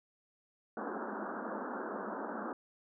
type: band-pass noise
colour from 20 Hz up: pink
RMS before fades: -40 dBFS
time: 0.77-2.53 s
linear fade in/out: 2 ms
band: 200 to 1600 Hz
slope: 96 dB/octave
effects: none